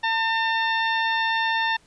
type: harmonic tone with a mistuned harmonic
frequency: 902 Hz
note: A5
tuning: 43 cents sharp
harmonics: 1 / 2 / 3 / 4 / 5 / 6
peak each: -24 / -24 / -32 / -30 / -40 / -43 dBFS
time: 0.03-1.77 s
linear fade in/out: 10 ms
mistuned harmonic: 5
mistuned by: -63 cents
effects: pink hiss -58 dBFS RMS until 1.86 s + resampled to 22050 Hz